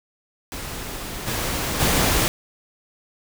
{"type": "noise with level steps", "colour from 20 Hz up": "pink", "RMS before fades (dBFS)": [-32, -25, -19], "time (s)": [0.52, 2.28], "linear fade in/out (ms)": 0, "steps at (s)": [1.26, 1.79], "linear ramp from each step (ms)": 20, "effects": []}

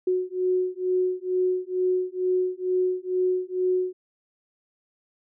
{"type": "beating tone pair", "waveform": "sine", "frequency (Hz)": [366.2, 368.4], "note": ["F#4", "F#4"], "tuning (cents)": [-18, -7], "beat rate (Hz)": 2.2, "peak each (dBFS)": -25, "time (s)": [0.07, 3.93], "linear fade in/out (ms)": 5, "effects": []}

